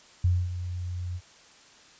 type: tone with ADSR envelope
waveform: sine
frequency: 89.2 Hz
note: F2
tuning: 37 cents sharp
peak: -18 dBFS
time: 0.24-1.21 s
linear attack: 6 ms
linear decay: 240 ms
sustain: -12 dB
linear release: 54 ms
effects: white hiss -54 dBFS RMS until 1.99 s + resampled to 16000 Hz